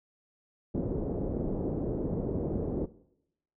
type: low-pass noise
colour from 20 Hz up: white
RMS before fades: -32 dBFS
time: 0.74-2.86 s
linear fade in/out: 10 ms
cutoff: 450 Hz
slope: 24 dB/octave
effects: noise-tail reverb RT60 0.8 s tail -19 dB re dry